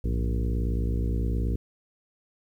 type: harmonic tone with a mistuned harmonic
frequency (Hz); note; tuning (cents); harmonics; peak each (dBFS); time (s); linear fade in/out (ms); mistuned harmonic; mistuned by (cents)
58.8; A#1; +16; 1 / 2 / 3 / 4 / 5 / 6 / 7 / 8; -25 / -31 / -35 / -37 / -39 / -41 / -42 / -43; 0.04-1.56; 5; 2; -150
effects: 10-bit